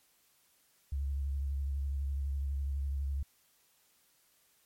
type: tone with vibrato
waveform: sine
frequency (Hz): 69.3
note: C#2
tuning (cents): 0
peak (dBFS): -31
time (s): 0.92-3.23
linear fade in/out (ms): 5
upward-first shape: triangle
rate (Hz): 12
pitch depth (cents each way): 53
effects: white hiss -69 dBFS RMS until 4.65 s + MP3 64 kbps